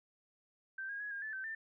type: tone with pitch steps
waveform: sine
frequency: 1560 / 1630 / 1676 / 1617 / 1743 / 1546 / 1787 Hz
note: G6 / G#6 / G#6 / G#6 / A6 / G6 / A6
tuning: -9 / -33 / +15 / -47 / -17 / -24 / +26 cents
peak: -39 dBFS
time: 0.78-1.55 s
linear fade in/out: 5 ms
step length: 110 ms
effects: none